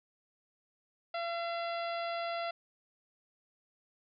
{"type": "harmonic tone", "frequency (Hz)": 680, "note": "F5", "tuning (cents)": -46, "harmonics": [1, 2, 3, 4, 5, 6, 7], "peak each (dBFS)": [-35, -41, -45, -47, -49, -51, -52], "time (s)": [1.14, 2.51], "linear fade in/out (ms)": 5, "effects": []}